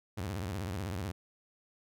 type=tone with vibrato; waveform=sawtooth; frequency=94.4 Hz; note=F#2; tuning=35 cents sharp; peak=-31 dBFS; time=0.17-1.12 s; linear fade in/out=10 ms; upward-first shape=sine; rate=16 Hz; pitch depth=250 cents each way; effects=none